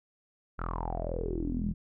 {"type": "tone with low-pass filter sweep", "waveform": "sawtooth", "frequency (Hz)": 41.97, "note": "E1", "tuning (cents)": 32, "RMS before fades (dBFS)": -33, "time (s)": [0.58, 1.74], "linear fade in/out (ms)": 20, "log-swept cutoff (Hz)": [1400, 180], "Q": 9.7, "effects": []}